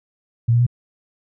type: tone with pitch steps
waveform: sine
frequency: 116.54 / 119.26 / 122.05 Hz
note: A#2 / A#2 / B2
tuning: 0 / +40 / -20 cents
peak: -12 dBFS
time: 0.48-0.666 s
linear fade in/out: 10 ms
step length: 62 ms
effects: none